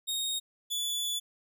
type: tone pair in turn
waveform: sawtooth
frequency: 3729 / 3451 Hz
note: A#7 / A7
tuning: 0 / -34 cents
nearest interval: minor second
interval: 134 cents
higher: first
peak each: -27 / -27 dBFS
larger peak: neither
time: 0.07-0.4 / 0.7-1.2 s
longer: second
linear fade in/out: 20 ms
effects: none